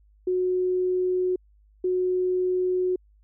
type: tone pair in turn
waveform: sine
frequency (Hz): 366.1 / 366.1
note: F#4 / F#4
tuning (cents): -18 / -18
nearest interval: unison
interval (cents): 0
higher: neither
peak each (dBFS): -21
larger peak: neither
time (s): 0.27-1.36 / 1.84-2.96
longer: second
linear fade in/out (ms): 5
effects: added 51 Hz sine -55 dBFS peak until 3.23 s